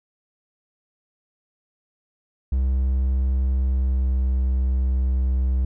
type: tone with pitch glide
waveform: triangle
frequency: 65.2 to 64.3 Hz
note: C2 to C2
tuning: -5 to -30 cents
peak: -16 dBFS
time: 2.52-5.65 s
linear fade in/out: 5 ms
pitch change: -25 cents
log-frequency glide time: 3.56-4.35 s
effects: none